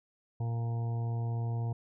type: harmonic tone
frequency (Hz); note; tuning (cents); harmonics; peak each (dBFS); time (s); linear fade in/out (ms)
116.54; A#2; 0; 1 / 2 / 3 / 4 / 6 / 7 / 8; -30 / -48 / -50 / -48 / -48 / -53 / -52; 0.4-1.73; 5
effects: none